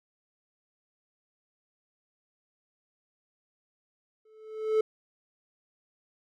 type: tone with exponential growth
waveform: triangle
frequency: 435.6 Hz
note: A4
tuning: 17 cents flat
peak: -17 dBFS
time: 4.25-4.81 s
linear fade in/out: 5 ms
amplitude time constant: 120 ms
effects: none